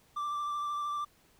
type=tone with vibrato; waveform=triangle; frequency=1174.7 Hz; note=D6; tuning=in tune; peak=-30 dBFS; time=0.16-1.05 s; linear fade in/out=10 ms; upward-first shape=sine; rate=13 Hz; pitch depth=17 cents each way; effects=pink hiss -65 dBFS RMS until 1.39 s